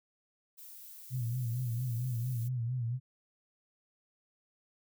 violet noise, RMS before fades -50 dBFS, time 0.57-2.49 s, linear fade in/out 20 ms
sine tone with vibrato, 121.5 Hz, B2, 28 cents flat, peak -31 dBFS, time 1.1-3 s, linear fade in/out 50 ms, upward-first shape sine, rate 4.4 Hz, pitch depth 100 cents each way
effects none

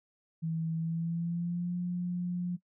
sine tone with pitch glide, 162.6 to 177.32 Hz, E3 to F3, -23 to +27 cents, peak -30 dBFS, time 0.42-2.57 s, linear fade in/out 20 ms, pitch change +150 cents, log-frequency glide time 0.76-1.77 s, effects noise-tail reverb RT60 0.1 s tail -19 dB re dry

